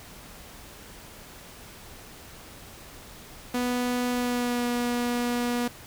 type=tone with pitch glide; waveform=sawtooth; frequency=246.3 to 241.9 Hz; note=B3 to B3; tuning=-5 to -36 cents; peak=-21 dBFS; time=3.54-5.68 s; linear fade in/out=5 ms; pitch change=-31 cents; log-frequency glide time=4.1-4.66 s; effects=pink hiss -46 dBFS RMS until 5.86 s